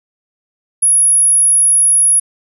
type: tone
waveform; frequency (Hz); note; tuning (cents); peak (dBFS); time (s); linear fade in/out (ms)
sine; 10470; E9; -13; -7; 0.82-2.2; 10
effects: none